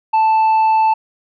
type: tone with tanh clipping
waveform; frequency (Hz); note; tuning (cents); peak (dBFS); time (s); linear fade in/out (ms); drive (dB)
triangle; 880; A5; 0; -11; 0.13-0.94; 10; 8
effects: none